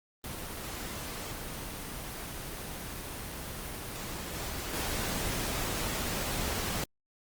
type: noise with level steps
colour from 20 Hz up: pink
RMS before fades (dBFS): -39 / -37 / -33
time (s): 0.24-6.84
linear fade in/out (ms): 2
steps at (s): 4.33 / 4.73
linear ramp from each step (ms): 20
effects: Opus 24 kbps